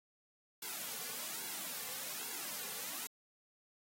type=noise with flanger; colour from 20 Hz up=white; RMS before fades=-43 dBFS; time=0.62-3.07 s; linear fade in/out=5 ms; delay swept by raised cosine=1.6 to 3.2 ms; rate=1.2 Hz; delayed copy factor=-0.7; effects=high-pass 200 Hz 12 dB/octave + AAC 48 kbps